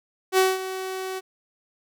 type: tone with ADSR envelope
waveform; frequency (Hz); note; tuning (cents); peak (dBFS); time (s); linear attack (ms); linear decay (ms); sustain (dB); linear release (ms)
sawtooth; 377.1; F#4; +33; -11; 0.32-1.21; 59; 200; -14; 32
effects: none

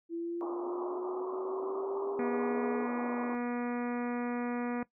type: linear sweep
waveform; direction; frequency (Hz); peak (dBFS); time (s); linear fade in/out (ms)
sine; up; 334.1 to 422.9; -33; 0.09-2.88; 50
type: band-pass noise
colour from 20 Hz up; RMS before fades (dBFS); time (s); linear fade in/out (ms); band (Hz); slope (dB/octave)
white; -42; 0.41-3.35; 0; 250 to 1200; 96
type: harmonic tone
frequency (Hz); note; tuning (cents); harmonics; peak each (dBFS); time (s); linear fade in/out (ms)
242.1; B3; -34; 1 / 2 / 3 / 4 / 5 / 6 / 7 / 8 / 9 / 10; -33 / -39 / -43 / -45 / -47 / -49 / -50 / -51 / -52 / -53; 2.19-4.83; 2
effects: noise-tail reverb RT60 0.1 s tail -18 dB re dry

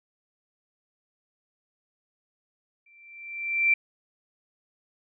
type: tone with exponential growth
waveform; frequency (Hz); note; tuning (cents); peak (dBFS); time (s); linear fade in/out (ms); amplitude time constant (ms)
sine; 2349; D7; 0; -16; 2.86-3.74; 5; 190
effects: none

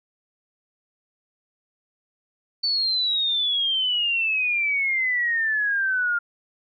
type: exponential sweep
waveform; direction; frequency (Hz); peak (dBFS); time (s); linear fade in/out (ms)
sine; down; 4525 to 1400; -20; 2.63-6.19; 10
effects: none

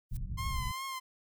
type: noise with exponential growth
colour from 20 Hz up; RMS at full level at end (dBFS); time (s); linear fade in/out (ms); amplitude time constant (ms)
blue; -45; 0.09-0.17; 5; 16
type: low-pass noise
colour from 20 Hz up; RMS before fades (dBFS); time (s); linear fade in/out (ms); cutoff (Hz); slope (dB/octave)
pink; -36; 0.11-0.72; 10; 140; 24
type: tone with vibrato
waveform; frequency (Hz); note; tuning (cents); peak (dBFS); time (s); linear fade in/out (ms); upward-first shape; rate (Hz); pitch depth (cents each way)
sawtooth; 1046.5; C6; 0; -33; 0.37-1; 20; triangle; 2.6; 61
effects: none

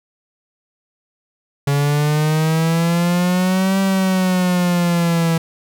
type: exponential two-way sweep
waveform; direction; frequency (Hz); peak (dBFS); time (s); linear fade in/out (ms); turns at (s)
45% pulse; up then down; 140.5 to 194.2 to 163.9; -14; 1.67-5.38; 5; 3.8
effects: none

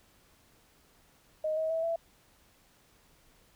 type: tone with pitch steps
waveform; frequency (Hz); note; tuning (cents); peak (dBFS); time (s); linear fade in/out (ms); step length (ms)
sine; 622.3 / 636.5 / 651 / 665.8; D#5 / D#5 / E5 / E5; 0 / +39 / -22 / +17; -28; 1.44-1.96; 5; 130
effects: pink hiss -64 dBFS RMS until 3.55 s

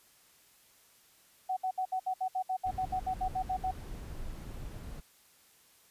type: tone bursts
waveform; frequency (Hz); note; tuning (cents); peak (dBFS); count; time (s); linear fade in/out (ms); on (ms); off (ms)
sine; 749; F#5; +21; -29; 16; 1.49-3.713; 10; 78; 65
type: noise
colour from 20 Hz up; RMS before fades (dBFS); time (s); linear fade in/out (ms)
brown; -42; 2.65-5.01; 20
effects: white hiss -63 dBFS RMS until 5.9 s + resampled to 32000 Hz

